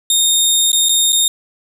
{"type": "tone with dropouts", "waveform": "20% pulse", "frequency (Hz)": 3682, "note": "A#7", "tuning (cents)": -22, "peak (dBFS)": -5, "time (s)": [0.1, 1.28], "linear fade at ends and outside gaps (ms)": 2, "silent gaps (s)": [[0.718, 0.729], [0.887, 0.892], [1.123, 1.128]], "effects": []}